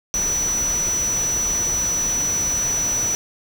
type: tone in noise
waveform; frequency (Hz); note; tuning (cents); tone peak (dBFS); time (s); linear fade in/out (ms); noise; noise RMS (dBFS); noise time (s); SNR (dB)
sine; 5920; F#8; 0; -19; 0.14-3.15; 0; pink; -30; 0.14-3.15; +8
effects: none